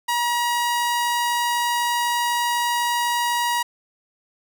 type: tone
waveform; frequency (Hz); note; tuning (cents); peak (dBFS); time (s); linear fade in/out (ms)
sawtooth; 956; A#5; +43; -16; 0.08-3.63; 10
effects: none